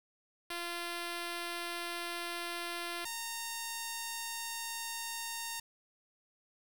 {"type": "tone pair in turn", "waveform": "5% pulse", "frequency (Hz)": [345, 921], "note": ["F4", "A#5"], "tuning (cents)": [-21, -21], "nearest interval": "octave + perfect fourth", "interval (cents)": 1700, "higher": "second", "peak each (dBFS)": -26, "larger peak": "neither", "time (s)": [[0.5, 3.05], [3.05, 5.6]], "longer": "neither", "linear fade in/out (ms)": 5, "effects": ["9-bit"]}